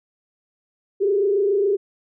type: tone with frequency modulation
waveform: sine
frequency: 400.8 Hz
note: G4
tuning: 38 cents sharp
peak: -16 dBFS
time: 1-1.77 s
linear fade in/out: 20 ms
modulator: 27.1 Hz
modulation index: 0.86
effects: none